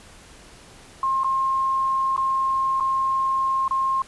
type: tone with dropouts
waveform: sine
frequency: 1066 Hz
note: C6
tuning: 32 cents sharp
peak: -19 dBFS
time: 1.03-4.02 s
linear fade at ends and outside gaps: 2 ms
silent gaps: 1.235-1.244 / 2.164-2.177 / 2.8-2.806 / 3.68-3.709 s
effects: pink hiss -47 dBFS RMS until 4.07 s + resampled to 24000 Hz